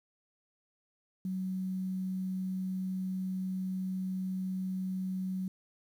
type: tone with quantisation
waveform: sine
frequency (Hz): 187.1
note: F#3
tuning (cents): +20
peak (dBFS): -32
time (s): 1.25-5.48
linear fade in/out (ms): 2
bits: 10
effects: none